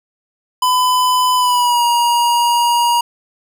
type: tone with pitch glide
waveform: square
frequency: 1005 to 950.8 Hz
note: B5 to A#5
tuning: +30 to +34 cents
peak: -12 dBFS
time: 0.62-3.01 s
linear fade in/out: 5 ms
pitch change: -96 cents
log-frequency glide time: 1.36-1.84 s
effects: none